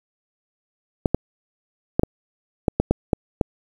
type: clicks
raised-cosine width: 2 ms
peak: -3 dBFS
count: 9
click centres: 1.058 / 1.146 / 1.995 / 2.034 / 2.682 / 2.8 / 2.91 / 3.132 / 3.412 s
effects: 7-bit